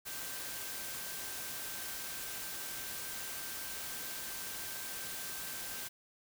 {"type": "tone in noise", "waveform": "sine", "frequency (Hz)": 1562, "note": "G6", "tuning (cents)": -7, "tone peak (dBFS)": -52, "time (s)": [0.05, 5.89], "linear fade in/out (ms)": 20, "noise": "white", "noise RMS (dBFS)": -42, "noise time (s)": [0.05, 5.89], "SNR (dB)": -13, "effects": []}